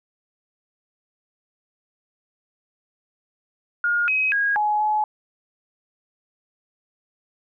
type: tone with pitch steps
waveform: sine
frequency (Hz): 1424 / 2537 / 1639 / 842 / 851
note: F6 / D#7 / G#6 / G#5 / G#5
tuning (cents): +33 / +33 / -23 / +24 / +42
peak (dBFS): -18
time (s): 3.84-5.04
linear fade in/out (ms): 2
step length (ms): 240
effects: none